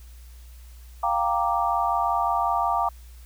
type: chord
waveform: sine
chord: G minor seventh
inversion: third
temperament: equal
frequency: 698.5 / 784 / 932.3 / 1174.7 Hz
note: F5 / G5 / Bb5 / D6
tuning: 0 / 0 / 0 / 0 cents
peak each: -26 / -27 / -26 / -26 dBFS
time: 1.03-2.89 s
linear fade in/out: 5 ms
effects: added 60 Hz sine -42 dBFS peak until 3.25 s + white hiss -56 dBFS RMS until 3.25 s